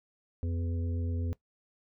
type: harmonic tone with a mistuned harmonic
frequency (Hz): 83.5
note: E2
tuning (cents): +23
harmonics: 1 / 3 / 5 / 6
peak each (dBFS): -30 / -40 / -47 / -49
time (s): 0.43-1.33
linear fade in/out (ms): 0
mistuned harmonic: 1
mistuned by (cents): +57
effects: noise-tail reverb RT60 0.1 s tail -18 dB re dry